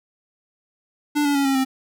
square tone with pitch steps, 294.3 / 286.4 / 278.7 / 271.3 / 264 Hz, D4 / D4 / C#4 / C#4 / C4, +4 / -43 / +9 / -37 / +16 cents, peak -18 dBFS, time 1.15-1.65 s, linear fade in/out 20 ms, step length 100 ms, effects none

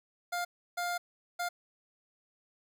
25% pulse tone bursts at uneven times, 703 Hz, F5, 11 cents sharp, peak -28 dBFS, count 3, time 0.32-0.45 / 0.77-0.98 / 1.39-1.49 s, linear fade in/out 10 ms, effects none

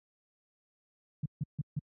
sine tone bursts, 146.83 Hz, D3, in tune, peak -29 dBFS, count 4, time 1.23-1.792 s, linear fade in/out 5 ms, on 28 ms, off 150 ms, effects high-pass 60 Hz 12 dB/octave

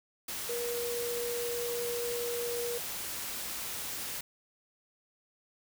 sine tone in noise, 477.5 Hz, A#4, 42 cents sharp, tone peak -33 dBFS, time 0.49-2.78 s, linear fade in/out 5 ms, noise white, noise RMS -38 dBFS, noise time 0.28-4.21 s, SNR +2 dB, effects none

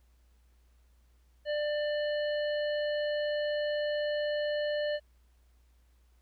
harmonic tone with a mistuned harmonic, 594 Hz, D5, 20 cents sharp, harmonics 1 / 3 / 5 / 7, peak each -29 / -39 / -43 / -46 dBFS, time 1.45-5 s, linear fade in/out 50 ms, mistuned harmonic 7, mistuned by +28 cents, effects added 60 Hz sine -61 dBFS peak until 6.21 s + pink hiss -74 dBFS RMS until 6.21 s

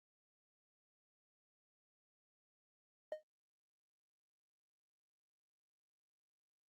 triangle tone with exponential decay, 617 Hz, D#5, 15 cents flat, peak -33 dBFS, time 3.12-3.23 s, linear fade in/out 2 ms, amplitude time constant 23 ms, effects Opus 32 kbps

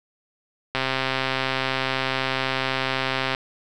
click train, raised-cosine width 0.3 ms, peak -7 dBFS, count 344, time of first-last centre 0.75-3.348 s, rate 132 Hz, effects none

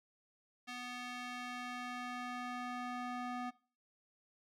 square tone with band-pass filter sweep, 246.9 Hz, B3, in tune, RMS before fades -43 dBFS, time 0.67-3.51 s, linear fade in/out 20 ms, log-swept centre 2600 to 950 Hz, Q 0.86, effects noise-tail reverb RT60 0.4 s tail -21 dB re dry

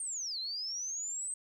sine linear two-way sweep, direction down then up, 8900 to 4000 to 8330 Hz, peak -35 dBFS, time 0-1.34 s, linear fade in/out 2 ms, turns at 0.39 s, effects 11-bit

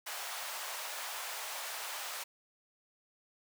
pink high-pass noise, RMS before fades -41 dBFS, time 0.06-2.24 s, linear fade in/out 10 ms, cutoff 680 Hz, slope 24 dB/octave, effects none

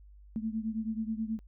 sine beating tone pair, 218.2 / 227.5 Hz, A3 / A#3, -14 / -42 cents, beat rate 9.3 Hz, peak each -33 / -36 dBFS, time 0.36-1.39 s, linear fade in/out 0 ms, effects added 50 Hz sine -51 dBFS peak until 1.47 s

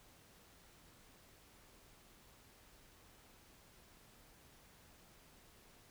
silence, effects pink hiss -64 dBFS RMS until 5.9 s

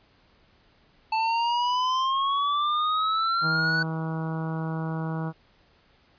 square exponential sweep, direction up, 880 to 1492 Hz, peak -23 dBFS, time 1.12-3.83 s, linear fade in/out 5 ms
harmonic tone, 160.8 Hz, E3, 43 cents flat, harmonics 1 / 2 / 3 / 4 / 5 / 6 / 7 / 8 / 9, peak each -28 / -37 / -40 / -42 / -41 / -42 / -43 / -46 / -44 dBFS, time 3.41-5.33 s, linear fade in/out 50 ms
effects pink hiss -61 dBFS RMS until 6.18 s + resampled to 11025 Hz

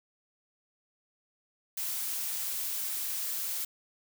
blue noise, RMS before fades -34 dBFS, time 1.77-3.65 s, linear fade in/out 5 ms, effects none

